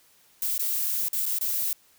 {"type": "noise with dropouts", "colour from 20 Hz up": "violet", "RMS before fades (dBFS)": -27, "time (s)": [0.42, 1.73], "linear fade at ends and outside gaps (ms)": 2, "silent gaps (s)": [[0.58, 0.593], [1.085, 1.13], [1.257, 1.262], [1.387, 1.41]], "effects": ["white hiss -60 dBFS RMS until 1.98 s"]}